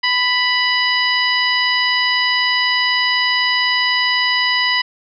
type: harmonic tone with a mistuned harmonic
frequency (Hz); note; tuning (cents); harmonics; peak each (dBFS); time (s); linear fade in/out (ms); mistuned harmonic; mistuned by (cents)
988; B5; 0; 1 / 2 / 3 / 4 / 5; -22 / -17 / -20 / -26 / -21; 0.03-4.82; 10; 1; +17
effects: none